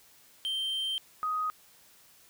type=tone pair in turn; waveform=triangle / sine; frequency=3136 / 1251.4 Hz; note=G7 / D#6; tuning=0 / +10 cents; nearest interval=octave + major third; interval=1590 cents; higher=first; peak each=-28 dBFS; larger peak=neither; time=0.45-0.98 / 1.23-1.5 s; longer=first; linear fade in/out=0 ms; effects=white hiss -59 dBFS RMS until 2.29 s